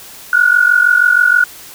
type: tone pair together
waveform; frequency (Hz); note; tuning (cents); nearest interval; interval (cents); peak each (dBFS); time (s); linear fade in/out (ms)
sine; 1433.7 / 1480; F6 / F#6; +45 / 0; minor second; 55; -10; 0.33-1.44; 2
effects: white hiss -35 dBFS RMS until 1.74 s